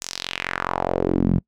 sawtooth tone with band-pass filter sweep, 44.83 Hz, F1, 46 cents sharp, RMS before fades -23 dBFS, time 0.01-1.39 s, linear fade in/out 10 ms, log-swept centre 7100 to 160 Hz, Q 2.5, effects noise-tail reverb RT60 0.1 s tail -24 dB re dry

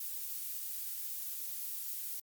violet noise, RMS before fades -40 dBFS, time 0-2.2 s, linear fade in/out 5 ms, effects Opus 48 kbps

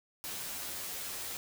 white noise with comb filter, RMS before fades -40 dBFS, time 0.24-1.37 s, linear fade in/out 0 ms, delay 11 ms, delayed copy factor +0.9, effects none

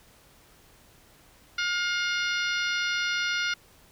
harmonic tone, 711 Hz, F5, 31 cents sharp, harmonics 2 / 3 / 4 / 5 / 6 / 7 / 8, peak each -28 / -32 / -34 / -36 / -38 / -39 / -40 dBFS, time 1.58-3.54 s, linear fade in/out 5 ms, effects pink hiss -57 dBFS RMS until 3.91 s

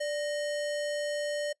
sine tone with sample-and-hold, 587.3 Hz, D5, in tune, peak -29 dBFS, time 0-1.53 s, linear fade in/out 10 ms, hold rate 2450 Hz, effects noise-tail reverb RT60 0.1 s tail -23 dB re dry + resampled to 22050 Hz

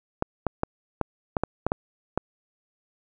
clicks, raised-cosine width 1 ms, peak -9 dBFS, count 9, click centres 0.224 / 0.467 / 0.634 / 1.013 / 1.368 / 1.436 / 1.666 / 1.719 / 2.176 s, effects none

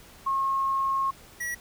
sine / square tone pair in turn, 1082 / 1927.9 Hz, C#6 / B6, -42 / -42 cents, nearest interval minor seventh, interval 1000 cents, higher second, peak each -23 / -30 dBFS, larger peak first, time 0.26-1.11 / 1.4-1.55 s, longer first, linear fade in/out 10 ms, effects pink hiss -51 dBFS RMS until 1.6 s

